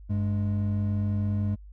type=tone pair together; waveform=triangle; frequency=98 / 207.8 Hz; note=G2 / G#3; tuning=0 / +1 cents; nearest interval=octave + minor second; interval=1301 cents; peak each=-23 / -28 dBFS; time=0.09-1.56 s; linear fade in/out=20 ms; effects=added 50 Hz sine -43 dBFS peak until 1.72 s